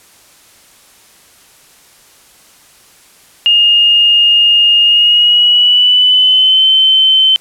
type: tone with pitch glide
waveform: sine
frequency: 2839 to 3078 Hz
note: F7 to G7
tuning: +28 to -32 cents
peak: -5 dBFS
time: 3.46-7.36 s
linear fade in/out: 0 ms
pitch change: +140 cents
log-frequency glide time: 4.84-6.66 s
effects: white hiss -44 dBFS RMS until 7.4 s + low-pass 12000 Hz 12 dB/octave